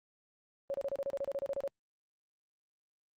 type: tone bursts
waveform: sine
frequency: 554.4 Hz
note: C#5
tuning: in tune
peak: -32 dBFS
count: 14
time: 0.7-1.677 s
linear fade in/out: 0 ms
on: 41 ms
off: 31 ms
effects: Opus 32 kbps